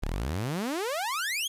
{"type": "exponential sweep", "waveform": "sawtooth", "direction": "up", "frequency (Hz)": [30.79, 3400], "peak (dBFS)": -25, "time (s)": [0.02, 1.48], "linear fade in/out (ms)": 10, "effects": ["resampled to 32000 Hz", "9-bit"]}